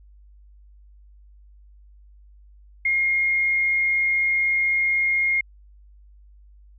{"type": "tone", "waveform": "sine", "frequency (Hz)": 2138, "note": "C7", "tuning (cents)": 37, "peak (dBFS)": -18, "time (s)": [2.85, 5.41], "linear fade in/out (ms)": 5, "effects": ["added 50 Hz sine -47 dBFS peak until 6.78 s"]}